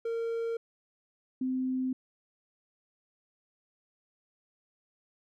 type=tone pair in turn; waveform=triangle / sine; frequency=460 / 258.2 Hz; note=A#4 / C4; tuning=-23 / -23 cents; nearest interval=minor seventh; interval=1000 cents; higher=first; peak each=-28 dBFS; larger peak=neither; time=0.05-0.57 / 1.41-1.93 s; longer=neither; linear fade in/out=5 ms; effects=none